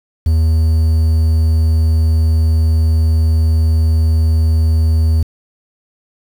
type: tone with quantisation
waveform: triangle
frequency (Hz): 80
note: D#2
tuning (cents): +49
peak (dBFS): -7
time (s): 0.26-5.23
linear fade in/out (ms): 5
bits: 6
effects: none